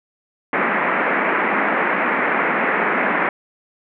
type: band-pass noise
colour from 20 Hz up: white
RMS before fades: -19 dBFS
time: 0.53-3.29 s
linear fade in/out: 2 ms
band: 180 to 2200 Hz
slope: 48 dB/octave
effects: none